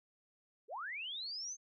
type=linear sweep; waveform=sine; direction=up; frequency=370 to 6410 Hz; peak=-40 dBFS; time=0.68-1.57 s; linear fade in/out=50 ms; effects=none